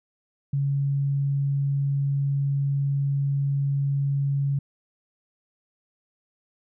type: tone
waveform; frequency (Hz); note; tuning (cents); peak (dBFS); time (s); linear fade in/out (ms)
sine; 139.7; C#3; +14; -21; 0.53-4.59; 5
effects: none